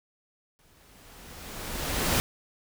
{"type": "noise with exponential growth", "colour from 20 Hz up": "pink", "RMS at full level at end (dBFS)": -23, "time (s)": [0.59, 2.2], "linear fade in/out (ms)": 0, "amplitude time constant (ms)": 350, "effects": []}